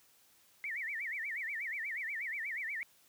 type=tone with vibrato; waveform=sine; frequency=2035 Hz; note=C7; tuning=49 cents flat; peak=-36 dBFS; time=0.64-2.83 s; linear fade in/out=0 ms; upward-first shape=sine; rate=8.3 Hz; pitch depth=240 cents each way; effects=white hiss -66 dBFS RMS until 3.08 s + high-pass 60 Hz 12 dB/octave